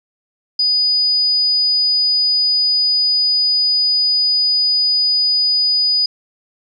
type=tone; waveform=sine; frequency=4950 Hz; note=D#8; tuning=10 cents flat; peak=-12 dBFS; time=0.59-6.06 s; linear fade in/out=5 ms; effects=none